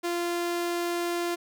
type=tone; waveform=sawtooth; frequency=346.1 Hz; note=F4; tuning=16 cents flat; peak=-23 dBFS; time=0.03-1.36 s; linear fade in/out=20 ms; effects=none